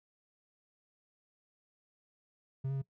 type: tone with pitch steps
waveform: triangle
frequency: 133.9 / 136.7 / 135.5 Hz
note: C3 / C#3 / C#3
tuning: +40 / -24 / -39 cents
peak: -30 dBFS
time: 2.64-2.82 s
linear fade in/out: 10 ms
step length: 60 ms
effects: noise-tail reverb RT60 0.1 s tail -19 dB re dry